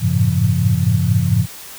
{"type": "tone cluster", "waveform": "sine", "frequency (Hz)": [93.4, 107, 111.4, 135.5, 171.3], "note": ["F#2", "A2", "A2", "C#3", "F3"], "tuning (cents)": [17, -48, 22, -39, -33], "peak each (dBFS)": -19, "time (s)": [0, 1.47], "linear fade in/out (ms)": 50, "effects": ["white hiss -35 dBFS RMS until 1.78 s"]}